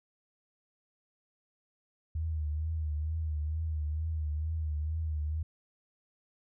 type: tone with vibrato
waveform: sine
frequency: 77.78 Hz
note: D#2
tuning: in tune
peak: -30 dBFS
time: 2.15-5.43 s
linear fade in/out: 5 ms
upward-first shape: triangle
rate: 2.2 Hz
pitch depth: 77 cents each way
effects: none